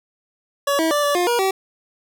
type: tone with pitch steps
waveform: 25% pulse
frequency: 565 / 323.3 / 586 / 577 / 354.5 / 477.5 / 383.6 Hz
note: C#5 / E4 / D5 / D5 / F4 / A#4 / G4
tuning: +33 / -34 / -4 / -31 / +26 / +42 / -37 cents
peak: -13 dBFS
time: 0.67-1.51 s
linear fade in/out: 5 ms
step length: 120 ms
effects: none